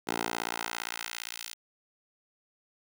10% pulse tone with high-pass filter sweep, 57.5 Hz, A#1, 23 cents flat, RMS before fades -36 dBFS, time 0.07-1.54 s, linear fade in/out 10 ms, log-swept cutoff 390 to 3700 Hz, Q 0.76, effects none

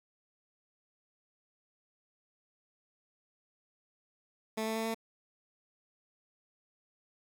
15% pulse tone with pitch steps, 219.8 / 221.6 / 223.4 / 225.2 Hz, A3 / A3 / A3 / A3, -2 / +13 / +27 / +40 cents, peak -26 dBFS, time 4.57-4.946 s, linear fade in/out 10 ms, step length 94 ms, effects 10-bit

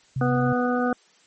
sine tone, 131.9 Hz, C3, 14 cents sharp, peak -23 dBFS, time 0.16-0.53 s, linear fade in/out 5 ms
harmonic tone, 246.9 Hz, B3, in tune, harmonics 1 / 2 / 3 / 5 / 6, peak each -23 / -26 / -28 / -30 / -31 dBFS, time 0.21-0.93 s, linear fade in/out 2 ms
effects white hiss -58 dBFS RMS until 1.26 s + MP3 32 kbps

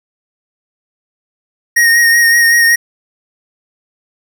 square tone with vibrato, 1864.7 Hz, A#6, in tune, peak -7 dBFS, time 1.76-2.76 s, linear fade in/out 10 ms, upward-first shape sine, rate 5.3 Hz, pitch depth 24 cents each way, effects none

